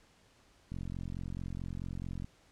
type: click train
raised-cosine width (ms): 5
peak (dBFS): -28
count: 69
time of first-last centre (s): 0.72-2.245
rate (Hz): 44.6
effects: pink hiss -65 dBFS RMS until 2.51 s + low-pass 8000 Hz 12 dB/octave